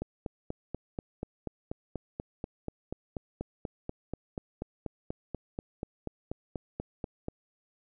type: click train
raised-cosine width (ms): 2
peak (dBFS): -21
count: 31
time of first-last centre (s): 0.02-7.284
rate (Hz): 4.13
effects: none